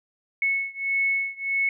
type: beating tone pair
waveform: sine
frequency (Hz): 2200 / 2201.6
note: C#7 / C#7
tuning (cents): -14 / -12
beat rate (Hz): 1.6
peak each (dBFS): -25 / -26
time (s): 0.42-1.69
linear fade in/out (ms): 2
effects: none